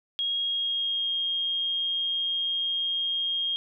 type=tone with pitch glide; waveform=sine; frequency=3276 to 3237 Hz; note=G#7 to G#7; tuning=-24 to -45 cents; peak=-25 dBFS; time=0.19-3.56 s; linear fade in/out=0 ms; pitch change=-21 cents; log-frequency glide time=0.39-1.11 s; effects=none